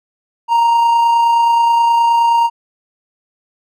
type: tone with amplitude modulation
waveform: triangle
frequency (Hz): 932.3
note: A#5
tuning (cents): 0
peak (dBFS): -6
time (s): 0.48-2.5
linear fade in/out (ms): 50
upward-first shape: sine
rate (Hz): 29.5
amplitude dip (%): 25
effects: none